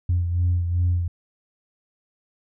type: beating tone pair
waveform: sine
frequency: 87.5 / 90.1 Hz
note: F2 / F#2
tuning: +4 / -45 cents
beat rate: 2.6 Hz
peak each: -18 / -27 dBFS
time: 0.09-1.08 s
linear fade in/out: 5 ms
effects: tanh soft clip ceiling -14 dBFS